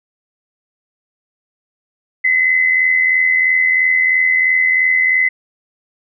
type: tone pair together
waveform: sine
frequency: 1956 / 2039 Hz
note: B6 / C7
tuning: -17 / -45 cents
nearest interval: minor second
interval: 72 cents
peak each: -20 / -11 dBFS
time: 2.24-5.29 s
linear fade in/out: 10 ms
effects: none